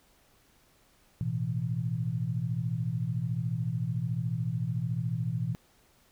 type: chord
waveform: sine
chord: A suspended second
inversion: none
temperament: just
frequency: 110 / 123.75 / 165 Hz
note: A2 / B2 / E3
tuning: 0 / +4 / +2 cents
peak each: -35 / -31 / -33 dBFS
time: 1.21-5.55 s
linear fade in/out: 0 ms
effects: pink hiss -64 dBFS RMS until 6.11 s